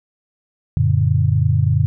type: chord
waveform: sine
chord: Gb augmented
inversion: none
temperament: just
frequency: 92.5 / 115.62 / 144.53 Hz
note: Gb2 / Bb2 / D3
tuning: 0 / -14 / -27 cents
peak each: -17 dBFS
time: 0.77-1.86 s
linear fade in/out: 0 ms
effects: none